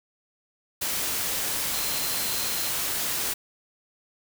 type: tone in noise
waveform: sine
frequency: 4124 Hz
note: C8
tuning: 26 cents flat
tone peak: -36 dBFS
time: 1.73-2.7 s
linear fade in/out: 10 ms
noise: white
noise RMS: -28 dBFS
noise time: 0.81-3.34 s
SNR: -11 dB
effects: none